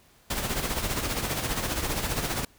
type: noise with tremolo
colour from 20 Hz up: pink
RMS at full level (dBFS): -27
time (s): 0.3-2.45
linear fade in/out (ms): 5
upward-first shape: sine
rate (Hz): 15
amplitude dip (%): 55
effects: pink hiss -59 dBFS RMS until 2.58 s